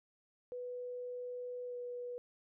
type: tone with pitch glide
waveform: sine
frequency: 493.9 to 488.8 Hz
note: B4 to B4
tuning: 0 to -18 cents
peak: -40 dBFS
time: 0.52-2.18 s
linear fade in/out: 0 ms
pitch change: -18 cents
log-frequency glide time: 1.66-1.76 s
effects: none